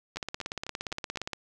two click trains, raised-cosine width 0.2 ms, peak -21 / -16 dBFS, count 5 / 21, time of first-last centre 0.16-1.173 / 0.17-1.333 s, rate 3.95 / 17.2 Hz, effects none

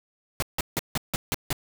pink noise bursts, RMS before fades -26 dBFS, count 7, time 0.4-1.528 s, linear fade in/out 0 ms, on 24 ms, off 160 ms, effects none

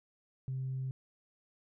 sine tone, 131.4 Hz, C3, 8 cents sharp, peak -33 dBFS, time 0.48-0.91 s, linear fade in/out 0 ms, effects tanh soft clip ceiling -30 dBFS

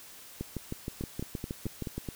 two click trains, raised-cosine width 3 ms, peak -21 / -22 dBFS, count 11 / 6, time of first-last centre 0.41-1.98 / 1.01-2.088 s, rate 6.37 / 4.64 Hz, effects white hiss -50 dBFS RMS until 2.15 s

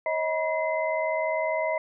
sine tone cluster, 553 / 633 / 968 / 2054 Hz, C#5 / D#5 / B5 / C7, -4 / +30 / -35 / -33 cents, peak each -34 / -26 / -31 / -32 dBFS, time 0.06-1.78 s, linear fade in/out 2 ms, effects none

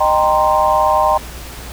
sine chord, C minor seventh, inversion first, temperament equal with one note detuned, 615.5 / 784 / 932.3 / 1046.5 Hz, Eb5 / G5 / Bb5 / C6, -19 / 0 / 0 / 0 cents, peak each -16 dBFS, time 0-1.18 s, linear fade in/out 10 ms, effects added 60 Hz sine -31 dBFS peak until 1.72 s + pink hiss -33 dBFS RMS until 1.72 s

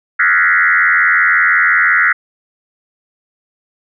sine tone with frequency modulation, 1685 Hz, G#6, 25 cents sharp, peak -8 dBFS, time 0.19-2.13 s, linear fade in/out 10 ms, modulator 85.7 Hz, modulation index 4.1, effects none

